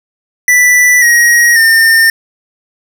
square tone with pitch steps, 1975.5 / 1891.7 / 1811.5 Hz, B6 / A#6 / A6, 0 / +25 / +50 cents, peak -5 dBFS, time 0.48-2.1 s, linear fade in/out 2 ms, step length 540 ms, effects none

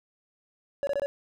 triangle tone bursts, 565 Hz, C#5, 33 cents sharp, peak -23 dBFS, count 4, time 0.83-1.06 s, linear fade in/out 0 ms, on 41 ms, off 22 ms, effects none

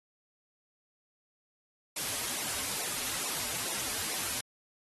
white noise with flanger, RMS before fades -34 dBFS, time 1.96-4.41 s, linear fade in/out 5 ms, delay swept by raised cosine 0.61 to 6.11 ms, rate 2.3 Hz, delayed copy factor -0.85, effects AAC 32 kbps

